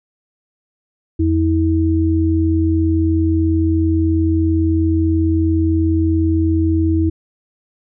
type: tone pair together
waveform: sine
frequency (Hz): 85.4 / 322.4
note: F2 / E4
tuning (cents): -38 / -38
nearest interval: octave + major seventh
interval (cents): 2300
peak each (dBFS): -15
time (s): 1.19-7.1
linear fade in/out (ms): 10
effects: none